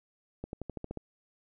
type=accelerating click train; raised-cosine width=2 ms; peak=-24 dBFS; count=8; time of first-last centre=0.44-0.973 s; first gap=91 ms; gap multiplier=0.94; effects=none